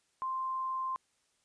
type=tone; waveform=sine; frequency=1046.5 Hz; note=C6; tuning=in tune; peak=-32 dBFS; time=0.22-0.96 s; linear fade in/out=0 ms; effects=white hiss -74 dBFS RMS until 1.44 s + resampled to 22050 Hz